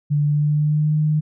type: tone with pitch glide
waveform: sine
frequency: 146.83 to 152.89 Hz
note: D3 to D#3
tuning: 0 to -30 cents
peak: -15 dBFS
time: 0.1-1.21 s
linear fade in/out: 20 ms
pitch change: +70 cents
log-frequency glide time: 0.23-0.96 s
effects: none